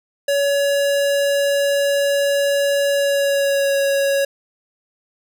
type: tone with pitch glide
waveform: square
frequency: 564 to 555 Hz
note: C#5 to C#5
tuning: +30 to +2 cents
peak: -16 dBFS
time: 0.28-4.25 s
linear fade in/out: 5 ms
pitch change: -28 cents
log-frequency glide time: 2.92-3.76 s
effects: none